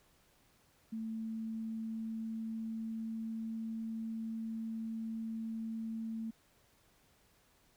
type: tone with pitch glide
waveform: sine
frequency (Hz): 222.6 to 224.1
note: A3 to A3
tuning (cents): +20 to +32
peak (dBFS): -37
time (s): 0.92-6.31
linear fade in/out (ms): 10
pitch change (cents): +12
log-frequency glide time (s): 1.11-3.69
effects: pink hiss -69 dBFS RMS until 7.76 s